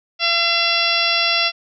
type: harmonic tone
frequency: 680 Hz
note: F5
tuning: 46 cents flat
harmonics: 1 / 2 / 3 / 4 / 5 / 6 / 7 / 8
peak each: -26 / -25 / -25 / -20 / -22 / -26 / -23 / -25 dBFS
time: 0.19-1.52 s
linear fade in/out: 50 ms
effects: none